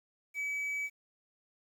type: tone with quantisation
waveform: triangle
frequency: 2285 Hz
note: D7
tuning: 48 cents flat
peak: -31 dBFS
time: 0.34-0.9 s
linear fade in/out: 50 ms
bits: 10
effects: none